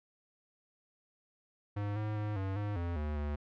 square tone with pitch steps, 102.6 / 106.7 / 105.3 / 96.3 / 103.4 / 86 / 75 / 73.4 Hz, G#2 / G#2 / G#2 / G2 / G#2 / F2 / D2 / D2, -21 / +47 / +24 / -30 / -7 / -26 / +37 / 0 cents, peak -34 dBFS, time 1.76-3.36 s, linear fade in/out 10 ms, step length 200 ms, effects low-pass 2000 Hz 12 dB/octave

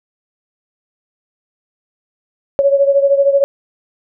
sine beating tone pair, 554.4 / 567.4 Hz, C#5 / C#5, 0 / +40 cents, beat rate 13 Hz, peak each -10 / -15 dBFS, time 2.59-3.44 s, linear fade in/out 0 ms, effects none

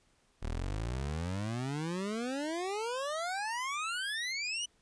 25% pulse exponential sweep, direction up, 36.71 to 3003 Hz, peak -30 dBFS, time 0.42-4.66 s, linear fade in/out 10 ms, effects pink hiss -70 dBFS RMS until 4.81 s + resampled to 22050 Hz

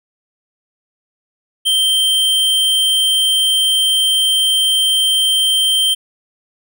square tone, 3136 Hz, G7, in tune, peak -12 dBFS, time 1.65-5.95 s, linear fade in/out 20 ms, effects none

